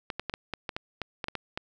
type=clicks; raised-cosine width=0.3 ms; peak=-16 dBFS; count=12; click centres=0.102 / 0.196 / 0.297 / 0.339 / 0.537 / 0.692 / 0.765 / 1.017 / 1.242 / 1.284 / 1.353 / 1.575 s; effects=none